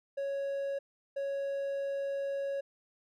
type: tone bursts at uneven times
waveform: triangle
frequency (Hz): 554.4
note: C#5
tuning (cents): 0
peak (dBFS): -30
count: 2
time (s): 0.17-0.79 / 1.16-2.61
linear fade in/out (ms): 10
effects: none